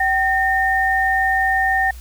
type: tone pair together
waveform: sine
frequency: 767.7 / 1826 Hz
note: G5 / A#6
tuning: -36 / -36 cents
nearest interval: octave + minor third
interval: 1500 cents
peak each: -18 / -17 dBFS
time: 0-1.91 s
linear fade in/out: 5 ms
effects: added 60 Hz sine -33 dBFS peak until 2 s + white hiss -46 dBFS RMS until 2 s